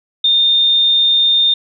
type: tone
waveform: sine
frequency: 3634 Hz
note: A#7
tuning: 45 cents flat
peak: -9 dBFS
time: 0.24-1.54 s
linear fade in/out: 5 ms
effects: none